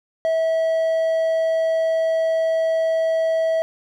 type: tone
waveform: triangle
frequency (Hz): 649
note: E5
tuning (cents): -27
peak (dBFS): -15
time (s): 0.25-3.62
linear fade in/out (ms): 0
effects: none